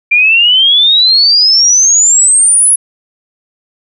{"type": "exponential sweep", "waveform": "sine", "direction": "up", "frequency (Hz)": [2365, 10590], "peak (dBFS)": -4, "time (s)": [0.11, 2.76], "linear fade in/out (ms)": 10, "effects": []}